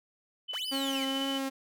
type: tone with tremolo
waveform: sine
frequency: 3004 Hz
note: F#7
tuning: 26 cents sharp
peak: -32 dBFS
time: 0.48-1.39 s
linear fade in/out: 20 ms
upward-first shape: square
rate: 15 Hz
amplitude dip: 35%
type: linear two-way sweep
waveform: sawtooth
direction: up then down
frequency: 349.2 to 5090 to 1953 Hz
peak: -36 dBFS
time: 0.53-1.05 s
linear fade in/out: 5 ms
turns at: 0.67 s
type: tone with vibrato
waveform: sawtooth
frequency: 270.5 Hz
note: C#4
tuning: 42 cents flat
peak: -27 dBFS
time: 0.71-1.5 s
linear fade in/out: 20 ms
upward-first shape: triangle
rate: 2.2 Hz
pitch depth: 16 cents each way
effects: none